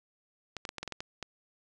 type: clicks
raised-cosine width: 0.2 ms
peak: -20 dBFS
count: 9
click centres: 0.567 / 0.652 / 0.691 / 0.783 / 0.83 / 0.877 / 0.923 / 1.005 / 1.227 s
effects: resampled to 22050 Hz